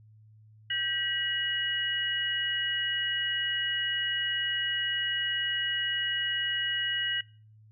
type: tone cluster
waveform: sine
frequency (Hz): 1574 / 1927 / 2905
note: G6 / B6 / F#7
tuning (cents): +7 / -43 / -32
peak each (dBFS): -36 / -33 / -30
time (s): 0.7-7.21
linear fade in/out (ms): 5
effects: noise-tail reverb RT60 0.4 s tail -22 dB re dry + added 108 Hz sine -53 dBFS peak until 7.71 s